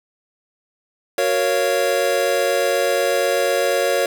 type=chord; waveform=square; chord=Gb major seventh; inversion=none; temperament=equal with one note detuned; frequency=370 / 466.2 / 554.4 / 690.4 Hz; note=Gb4 / Bb4 / Db5 / F5; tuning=0 / 0 / 0 / -20 cents; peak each=-26 / -23 / -20 / -25 dBFS; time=1.18-4.06 s; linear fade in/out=2 ms; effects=none